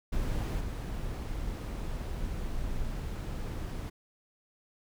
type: noise with level steps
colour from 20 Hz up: brown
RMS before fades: -31 / -35 dBFS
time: 0.12-3.9 s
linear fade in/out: 10 ms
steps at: 0.59 s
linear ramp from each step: 20 ms
effects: none